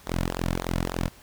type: tone with flanger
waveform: sawtooth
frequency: 43.65 Hz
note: F1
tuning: in tune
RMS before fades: -28 dBFS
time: 0.06-1.09 s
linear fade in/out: 20 ms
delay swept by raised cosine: 0.36 to 2.56 ms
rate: 3.5 Hz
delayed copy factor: -0.85
effects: pink hiss -52 dBFS RMS until 1.22 s